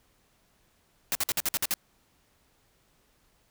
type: noise bursts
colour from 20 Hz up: white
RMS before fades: -27 dBFS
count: 8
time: 1.12-1.739 s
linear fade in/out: 0 ms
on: 31 ms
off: 53 ms
effects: pink hiss -67 dBFS RMS until 3.5 s